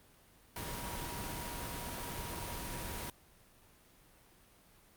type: tone in noise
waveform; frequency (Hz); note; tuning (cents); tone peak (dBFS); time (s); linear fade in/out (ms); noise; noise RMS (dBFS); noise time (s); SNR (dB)
sine; 954; A#5; +40; -47; 0.56-3.1; 2; pink; -41; 0.56-3.1; -9
effects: pink hiss -63 dBFS RMS until 4.96 s + Opus 32 kbps